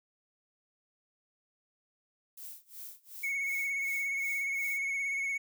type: noise with tremolo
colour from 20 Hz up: violet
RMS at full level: -44 dBFS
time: 2.37-4.78 s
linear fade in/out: 5 ms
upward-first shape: sine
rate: 2.7 Hz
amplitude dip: 95%
type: tone with vibrato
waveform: triangle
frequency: 2207 Hz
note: C#7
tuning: 8 cents flat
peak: -29 dBFS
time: 3.23-5.38 s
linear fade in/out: 10 ms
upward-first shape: sine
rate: 17 Hz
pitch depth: 29 cents each way
effects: none